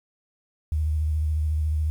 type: tone with vibrato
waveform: sine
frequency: 77 Hz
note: D#2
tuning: 17 cents flat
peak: -21 dBFS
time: 0.72-1.9 s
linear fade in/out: 0 ms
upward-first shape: square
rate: 14 Hz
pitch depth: 32 cents each way
effects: 9-bit